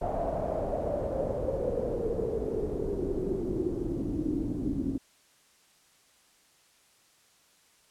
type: noise with low-pass filter sweep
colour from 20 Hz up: pink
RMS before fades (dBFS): -31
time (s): 0.01-4.98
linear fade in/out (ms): 10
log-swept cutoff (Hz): 700 to 270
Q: 7.3
effects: white hiss -63 dBFS RMS until 7.9 s + low-pass 10000 Hz 12 dB/octave